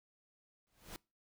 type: noise with exponential growth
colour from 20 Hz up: pink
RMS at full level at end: -44 dBFS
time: 0.67-0.96 s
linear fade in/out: 0 ms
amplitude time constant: 61 ms
effects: noise-tail reverb RT60 0.3 s tail -25 dB re dry